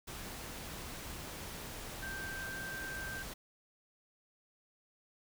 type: tone in noise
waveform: sine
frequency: 1568 Hz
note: G6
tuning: in tune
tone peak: -41 dBFS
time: 2.02-3.23 s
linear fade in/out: 10 ms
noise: pink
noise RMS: -45 dBFS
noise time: 0.07-3.34 s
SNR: +1 dB
effects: none

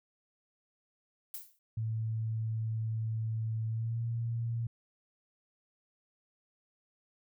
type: noise with exponential decay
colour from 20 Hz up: violet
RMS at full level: -38 dBFS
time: 1.34-1.59 s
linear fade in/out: 2 ms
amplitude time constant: 54 ms
type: tone with pitch glide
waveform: sine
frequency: 111.3 to 116.09 Hz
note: A2 to A#2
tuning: +20 to -7 cents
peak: -31 dBFS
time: 1.77-4.67 s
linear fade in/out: 5 ms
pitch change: +73 cents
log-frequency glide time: 3.68-4.01 s
effects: none

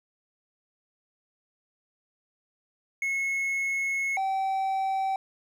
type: tone pair in turn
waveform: triangle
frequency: 2181 / 771.1 Hz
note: C#7 / G5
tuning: -29 / -29 cents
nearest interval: octave + tritone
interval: 1800 cents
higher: first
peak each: -24 / -23 dBFS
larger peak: second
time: 3.02-4.17 / 4.17-5.16 s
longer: first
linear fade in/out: 2 ms
effects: none

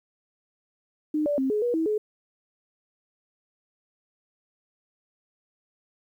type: tone with pitch steps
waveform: sine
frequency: 304.3 / 582 / 265.5 / 421.9 / 482.4 / 323.1 / 425.2 Hz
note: D#4 / D5 / C4 / G#4 / B4 / E4 / G#4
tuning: -38 / -16 / +25 / +27 / -41 / -35 / +41 cents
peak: -22 dBFS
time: 1.14-1.98 s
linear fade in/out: 5 ms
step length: 120 ms
effects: 10-bit

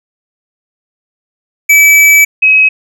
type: tone pair in turn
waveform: square / sine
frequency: 2300 / 2548 Hz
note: D7 / D#7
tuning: -37 / +41 cents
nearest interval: major second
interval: 178 cents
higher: second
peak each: -3 dBFS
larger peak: neither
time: 1.69-2.25 / 2.42-2.69 s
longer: first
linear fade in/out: 10 ms
effects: none

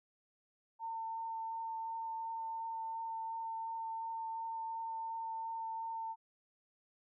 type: tone with vibrato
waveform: sine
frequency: 903 Hz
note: A5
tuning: 45 cents sharp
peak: -38 dBFS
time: 0.79-6.16 s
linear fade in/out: 50 ms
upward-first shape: triangle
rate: 2.8 Hz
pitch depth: 11 cents each way
effects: none

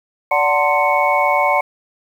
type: tone cluster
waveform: sine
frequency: 582 / 746 / 896 / 1043 / 2216 Hz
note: D5 / F#5 / A5 / C6 / C#7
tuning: -16 / +14 / +31 / -6 / -1 cents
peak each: -19 dBFS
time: 0.31-1.61 s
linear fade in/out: 5 ms
effects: 7-bit

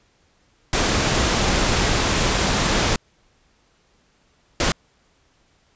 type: noise bursts at uneven times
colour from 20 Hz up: pink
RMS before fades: -19 dBFS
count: 2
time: 0.73-2.96 / 4.6-4.72 s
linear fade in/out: 2 ms
effects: pink hiss -61 dBFS RMS until 5.75 s + resampled to 16000 Hz

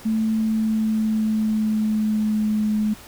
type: tone with pitch glide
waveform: sine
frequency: 220.3 to 213.2 Hz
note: A3 to G#3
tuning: +2 to +46 cents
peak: -18 dBFS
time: 0.05-2.94 s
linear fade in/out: 10 ms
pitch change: -56 cents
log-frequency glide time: 0.34-2.68 s
effects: pink hiss -43 dBFS RMS until 3.07 s

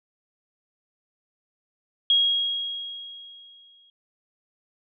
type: tone with exponential decay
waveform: sine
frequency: 3286 Hz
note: G#7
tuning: 19 cents flat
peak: -15 dBFS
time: 2.1-3.9 s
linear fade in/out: 2 ms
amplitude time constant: 390 ms
effects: none

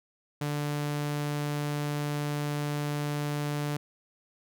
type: tone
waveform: sawtooth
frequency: 146.83 Hz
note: D3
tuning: in tune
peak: -25 dBFS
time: 0.41-3.77 s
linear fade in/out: 5 ms
effects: none

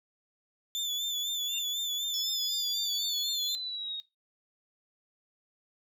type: tone with vibrato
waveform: 35% pulse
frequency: 3501 Hz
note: A7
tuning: 9 cents flat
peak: -29 dBFS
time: 0.75-3.55 s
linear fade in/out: 0 ms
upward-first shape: sine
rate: 4 Hz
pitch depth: 49 cents each way
type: tone with exponential growth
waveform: sine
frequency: 2777 Hz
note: F7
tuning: 10 cents flat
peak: -32 dBFS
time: 1.43-1.59 s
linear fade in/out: 5 ms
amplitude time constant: 34 ms
type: exponential sweep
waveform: sine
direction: down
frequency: 5330 to 3729 Hz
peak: -34 dBFS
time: 2.14-4 s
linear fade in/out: 0 ms
effects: noise-tail reverb RT60 0.2 s tail -18 dB re dry

